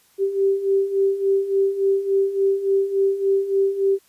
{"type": "beating tone pair", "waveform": "sine", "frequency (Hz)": [388.9, 392.4], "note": ["G4", "G4"], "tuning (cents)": [-14, 2], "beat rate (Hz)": 3.5, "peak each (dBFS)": [-23, -18], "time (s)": [0.18, 3.99], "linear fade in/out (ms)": 50, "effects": ["white hiss -58 dBFS RMS until 4.08 s", "resampled to 32000 Hz"]}